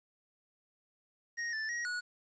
square tone with pitch steps, 1870 / 1759 / 1895 / 1461 Hz, A#6 / A6 / A#6 / F#6, +5 / -1 / +28 / -22 cents, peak -35 dBFS, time 1.37-2.01 s, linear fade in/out 20 ms, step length 160 ms, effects resampled to 16000 Hz + 11-bit

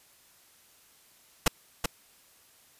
pink noise with echo, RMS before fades -20 dBFS, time 1.46-1.48 s, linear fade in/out 5 ms, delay 380 ms, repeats 1, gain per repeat -6 dB, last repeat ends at 1.86 s, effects white hiss -60 dBFS RMS until 2.79 s + resampled to 32000 Hz

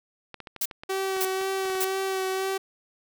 clicks, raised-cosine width 0.3 ms, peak -23 dBFS, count 11, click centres 0.343 / 0.403 / 0.472 / 0.563 / 0.712 / 0.835 / 1.166 / 1.413 / 1.655 / 1.7 / 1.753 s
blue noise bursts, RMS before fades -27 dBFS, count 3, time 0.61-1.848 s, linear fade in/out 5 ms, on 46 ms, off 550 ms
sawtooth tone with vibrato, 381.6 Hz, G4, 47 cents flat, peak -22 dBFS, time 0.89-2.58 s, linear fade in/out 10 ms, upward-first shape sine, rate 2 Hz, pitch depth 18 cents each way
effects none

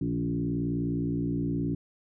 sine tone with frequency modulation, 219.1 Hz, A3, 7 cents flat, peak -26 dBFS, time 0.01-1.75 s, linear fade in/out 5 ms, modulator 59.2 Hz, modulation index 1.9, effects none

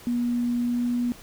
sine tone with pitch glide, 240.8 to 242.3 Hz, B3 to B3, -44 to -33 cents, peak -22 dBFS, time 0.07-1.12 s, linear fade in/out 0 ms, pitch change +11 cents, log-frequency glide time 0.61-0.86 s, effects pink hiss -47 dBFS RMS until 1.22 s

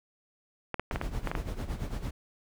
clicks, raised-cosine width 0.5 ms, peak -16 dBFS, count 8, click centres 0.743 / 0.796 / 0.912 / 0.959 / 1.014 / 1.273 / 1.315 / 1.352 s
brown noise with tremolo, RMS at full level -32 dBFS, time 0.91-2.11 s, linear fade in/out 5 ms, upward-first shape sine, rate 8.9 Hz, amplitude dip 70%
effects none

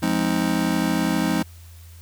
square chord, F minor seventh, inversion none, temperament just, 174.61 / 209.5 / 261.9 / 314.3 Hz, F3 / Ab3 / C4 / Eb4, 0 / +15 / +2 / +18 cents, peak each -26 dBFS, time 0.02-1.43 s, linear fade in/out 10 ms, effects added 84 Hz sine -41 dBFS peak until 2.01 s + white hiss -52 dBFS RMS until 2.01 s

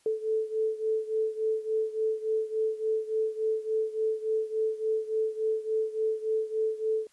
sine beating tone pair, 437.3 / 440.8 Hz, A4 / A4, -11 / +3 cents, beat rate 3.5 Hz, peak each -28 / -31 dBFS, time 0.06-7.07 s, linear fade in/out 2 ms, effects white hiss -65 dBFS RMS until 7.12 s + resampled to 24000 Hz

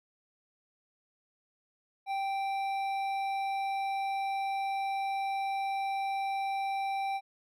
triangle tone with hard clipping, 783 Hz, G5, 2 cents flat, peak -32 dBFS, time 2.06-7.21 s, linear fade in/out 50 ms, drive 13 dB, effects none

